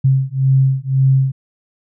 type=beating tone pair; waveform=sine; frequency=132.7 / 134.6 Hz; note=C3 / C3; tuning=+25 / +49 cents; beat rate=1.9 Hz; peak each=-14 dBFS; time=0.04-1.32 s; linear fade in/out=10 ms; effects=none